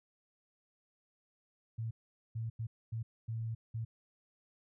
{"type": "tone bursts at uneven times", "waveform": "sine", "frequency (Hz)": 113.2, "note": "A2", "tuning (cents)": 50, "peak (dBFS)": -35, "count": 6, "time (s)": [[1.78, 1.91], [2.35, 2.5], [2.59, 2.67], [2.92, 3.03], [3.28, 3.55], [3.74, 3.85]], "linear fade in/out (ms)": 10, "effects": []}